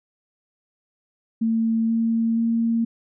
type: tone with pitch steps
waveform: sine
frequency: 225.7 / 227.7 / 229.6 Hz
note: A3 / A#3 / A#3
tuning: +44 / -40 / -26 cents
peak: -18 dBFS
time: 1.41-2.85 s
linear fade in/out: 10 ms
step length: 480 ms
effects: none

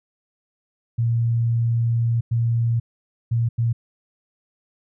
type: tone bursts at uneven times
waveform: sine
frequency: 116.54 Hz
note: A#2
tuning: in tune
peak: -17 dBFS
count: 4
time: 0.98-2.21 / 2.31-2.8 / 3.31-3.49 / 3.58-3.73 s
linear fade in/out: 10 ms
effects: none

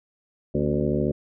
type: harmonic tone with a mistuned harmonic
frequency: 73.8 Hz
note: D2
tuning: 9 cents sharp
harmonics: 1 / 2 / 3 / 4 / 5 / 6 / 7 / 8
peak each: -32 / -27 / -27 / -30 / -27 / -32 / -31 / -33 dBFS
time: 0.54-1.12 s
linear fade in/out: 10 ms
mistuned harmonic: 4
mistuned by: -91 cents
effects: none

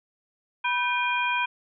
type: tone cluster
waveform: sine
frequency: 980 / 1546 / 2431 / 3207 Hz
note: B5 / G6 / D#7 / G7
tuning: -14 / -24 / -41 / +39 cents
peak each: -26 / -30 / -27 / -35 dBFS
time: 0.64-1.46 s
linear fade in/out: 10 ms
effects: none

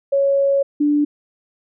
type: tone pair in turn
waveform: sine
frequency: 554.4 / 293.7 Hz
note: C#5 / D4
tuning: 0 / 0 cents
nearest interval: major seventh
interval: 1100 cents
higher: first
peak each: -13 dBFS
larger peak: neither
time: 0.12-0.63 / 0.8-1.05 s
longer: first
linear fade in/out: 10 ms
effects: none

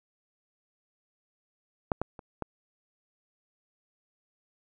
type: clicks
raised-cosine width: 1 ms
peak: -11 / -15 / -29 / -18 dBFS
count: 4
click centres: 1.918 / 2.016 / 2.192 / 2.423 s
effects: none

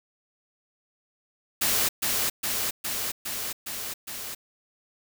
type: noise with echo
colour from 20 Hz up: white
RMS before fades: -24 dBFS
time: 1.61-1.89 s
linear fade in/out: 10 ms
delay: 410 ms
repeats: 6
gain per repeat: -2 dB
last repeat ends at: 4.35 s
effects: none

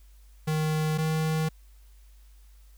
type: tone pair in turn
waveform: square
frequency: 155.56 / 157.73 Hz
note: D#3 / D#3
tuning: 0 / +24 cents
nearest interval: unison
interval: 24 cents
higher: second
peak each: -25 dBFS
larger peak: neither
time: 0.47-0.98 / 0.98-1.49 s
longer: neither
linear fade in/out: 10 ms
effects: added 50 Hz sine -50 dBFS peak until 2.77 s + white hiss -65 dBFS RMS until 2.77 s

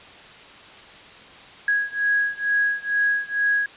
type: beating tone pair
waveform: sine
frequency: 1656 / 1658.2 Hz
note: G#6 / G#6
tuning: -5 / -3 cents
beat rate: 2.2 Hz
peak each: -22 / -23 dBFS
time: 1.68-3.66 s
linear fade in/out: 2 ms
effects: white hiss -44 dBFS RMS until 3.76 s + resampled to 8000 Hz

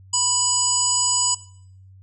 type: harmonic tone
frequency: 987.8 Hz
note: B5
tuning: in tune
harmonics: 1 / 3 / 5 / 7 / 8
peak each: -28 / -29 / -25 / -20 / -22 dBFS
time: 0.13-1.35 s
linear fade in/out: 10 ms
effects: noise-tail reverb RT60 0.6 s tail -18 dB re dry + added 95 Hz sine -44 dBFS peak until 2.02 s

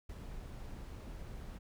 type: noise with ADSR envelope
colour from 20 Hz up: brown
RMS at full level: -44 dBFS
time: 0.09-1.59 s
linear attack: 6 ms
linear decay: 42 ms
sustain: -2 dB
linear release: 19 ms
effects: none

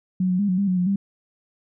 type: tone with pitch steps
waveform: sine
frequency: 184.6 / 181.9 / 203.7 / 183.1 / 200.1 / 183.5 / 179.1 / 197.7 Hz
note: F#3 / F#3 / G#3 / F#3 / G3 / F#3 / F3 / G3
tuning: -4 / -29 / -33 / -18 / +36 / -14 / +44 / +15 cents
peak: -18 dBFS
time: 0.2-0.96 s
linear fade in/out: 5 ms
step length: 95 ms
effects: none

